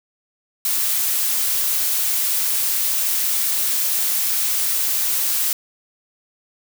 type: noise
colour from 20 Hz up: blue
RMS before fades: -20 dBFS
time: 0.65-5.53 s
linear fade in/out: 2 ms
effects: none